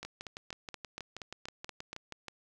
two click trains, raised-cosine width 0.2 ms, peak -24 / -24 dBFS, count 9 / 15, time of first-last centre 0.03-1.93 / 0.05-2.283 s, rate 4.21 / 6.27 Hz, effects none

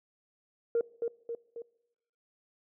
sine tone with echo, 466.2 Hz, A#4, in tune, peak -23 dBFS, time 0.75-0.81 s, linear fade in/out 2 ms, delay 270 ms, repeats 3, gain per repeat -5 dB, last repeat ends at 1.62 s, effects noise-tail reverb RT60 0.9 s tail -23 dB re dry + tanh soft clip ceiling -21 dBFS

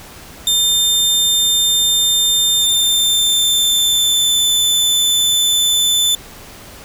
sawtooth tone with pitch glide, 3600 to 3520 Hz, A7 to A7, +39 to 0 cents, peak -9 dBFS, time 0.47-6.15 s, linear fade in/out 2 ms, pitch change -39 cents, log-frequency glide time 2.58-4.55 s, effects pink hiss -37 dBFS RMS until 6.84 s

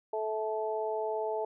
harmonic tone, 217.4 Hz, A3, 21 cents flat, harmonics 2 / 3 / 4, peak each -33 / -35 / -36 dBFS, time 0.13-1.45 s, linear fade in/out 5 ms, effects none

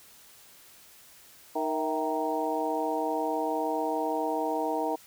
harmonic tone with a mistuned harmonic, 155.56 Hz, D#3, in tune, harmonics 2 / 3 / 4 / 5 / 6, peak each -33 / -33 / -33 / -33 / -33 dBFS, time 1.55-4.96 s, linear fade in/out 10 ms, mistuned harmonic 4, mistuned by +78 cents, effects white hiss -54 dBFS RMS until 5.06 s

